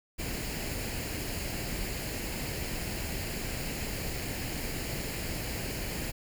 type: noise with comb filter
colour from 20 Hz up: pink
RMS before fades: -35 dBFS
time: 0.18-6.12 s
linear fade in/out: 20 ms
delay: 0.42 ms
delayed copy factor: +0.55
effects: none